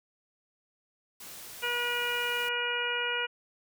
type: noise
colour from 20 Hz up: white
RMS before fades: -45 dBFS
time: 1.2-2.49 s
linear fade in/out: 5 ms
type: harmonic tone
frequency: 481.9 Hz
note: B4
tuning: 43 cents flat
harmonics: 1 / 2 / 3 / 4 / 5 / 6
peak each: -37 / -38 / -33 / -39 / -35 / -34 dBFS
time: 1.62-3.27 s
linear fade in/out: 20 ms
effects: none